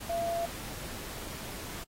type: tone in noise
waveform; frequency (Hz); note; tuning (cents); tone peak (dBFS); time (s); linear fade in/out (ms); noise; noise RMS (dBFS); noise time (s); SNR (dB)
sine; 679; F5; -49; -29; 0.09-0.46; 10; pink; -42; 0-1.84; +10
effects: AAC 48 kbps